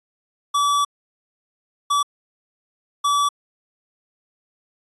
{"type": "tone bursts at uneven times", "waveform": "square", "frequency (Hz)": 1150, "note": "D6", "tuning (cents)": -37, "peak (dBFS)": -17, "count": 3, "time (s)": [[0.54, 0.85], [1.9, 2.03], [3.04, 3.29]], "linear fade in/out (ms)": 10, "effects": ["resampled to 22050 Hz"]}